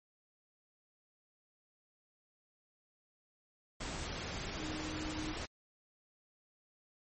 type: tone in noise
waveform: sine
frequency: 310 Hz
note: D#4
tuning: 6 cents flat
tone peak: -41 dBFS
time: 4.59-5.34 s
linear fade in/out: 10 ms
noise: pink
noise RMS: -41 dBFS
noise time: 3.8-5.46 s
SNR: -3 dB
effects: MP3 32 kbps